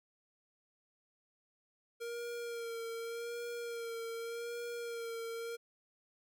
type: tone with vibrato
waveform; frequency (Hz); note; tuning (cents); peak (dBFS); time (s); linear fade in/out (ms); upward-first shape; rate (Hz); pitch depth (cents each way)
square; 466.2; A#4; 0; -40; 2-5.57; 20; sine; 0.85; 30
effects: none